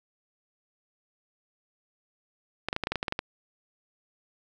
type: clicks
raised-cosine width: 0.3 ms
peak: -12 dBFS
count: 11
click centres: 2.686 / 2.729 / 2.764 / 2.837 / 2.871 / 2.92 / 2.957 / 3.029 / 3.082 / 3.124 / 3.191 s
effects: none